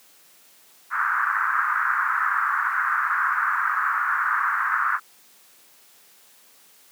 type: band-pass noise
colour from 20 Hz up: white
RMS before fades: -23 dBFS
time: 0.9-5 s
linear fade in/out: 50 ms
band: 1100 to 1600 Hz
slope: 48 dB/octave
effects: white hiss -54 dBFS RMS until 6.91 s + high-pass 200 Hz 12 dB/octave